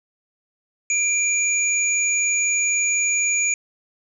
sine tone pair together, 2378 / 6814 Hz, D7 / G#8, +21 / +44 cents, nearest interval octave + tritone, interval 1823 cents, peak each -21 / -20 dBFS, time 0.9-3.54 s, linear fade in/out 2 ms, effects none

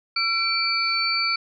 sine tone cluster, 1348 / 2331 / 4499 Hz, E6 / D7 / C#8, +38 / -14 / +25 cents, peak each -27 / -25 / -23 dBFS, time 0.16-1.36 s, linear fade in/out 5 ms, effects none

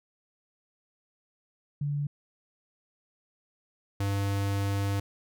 sine / square tone pair in turn, 144.6 / 99.54 Hz, D3 / G2, -27 / +27 cents, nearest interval tritone, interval 646 cents, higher first, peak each -27 dBFS, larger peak neither, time 1.81-2.07 / 4-5 s, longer second, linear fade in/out 5 ms, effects none

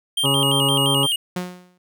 square tone with vibrato, 3020 Hz, F#7, 35 cents sharp, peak -19 dBFS, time 0.17-1.16 s, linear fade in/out 5 ms, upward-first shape square, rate 5.8 Hz, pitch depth 85 cents each way
harmonic tone, 138.59 Hz, C#3, in tune, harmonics 1 / 2 / 3 / 4 / 6 / 7 / 8 / 9, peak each -22 / -25 / -27 / -28 / -30 / -30 / -31 / -32 dBFS, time 0.23-1.07 s, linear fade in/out 20 ms
sawtooth tone with exponential decay, 180 Hz, F#3, 47 cents flat, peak -18 dBFS, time 1.36-1.78 s, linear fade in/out 5 ms, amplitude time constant 91 ms
effects none

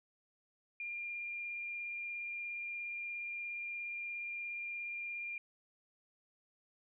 sine tone with vibrato, 2400 Hz, D7, 37 cents sharp, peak -39 dBFS, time 0.8-5.38 s, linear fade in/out 2 ms, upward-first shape sine, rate 17 Hz, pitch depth 10 cents each way, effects none

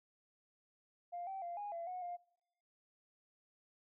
sine tone with pitch steps, 700 / 772 / 693 / 822 / 678 / 730 / 704 Hz, F5 / G5 / F5 / G#5 / E5 / F#5 / F5, +4 / -27 / -14 / -18 / +49 / -24 / +14 cents, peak -40 dBFS, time 1.12-2.17 s, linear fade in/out 20 ms, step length 150 ms, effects noise-tail reverb RT60 0.8 s tail -23 dB re dry + tanh soft clip ceiling -36 dBFS

